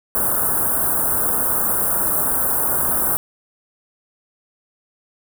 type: band-stop noise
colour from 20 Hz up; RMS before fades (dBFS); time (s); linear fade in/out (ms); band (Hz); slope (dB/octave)
white; -19; 0.15-3.17; 0; 1500 to 9100; 48
effects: none